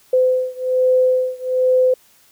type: beating tone pair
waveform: sine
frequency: 510 / 511.2 Hz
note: C5 / C5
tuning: -44 / -40 cents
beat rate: 1.2 Hz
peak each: -16 / -17 dBFS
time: 0.13-1.94 s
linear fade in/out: 5 ms
effects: white hiss -53 dBFS RMS until 2.31 s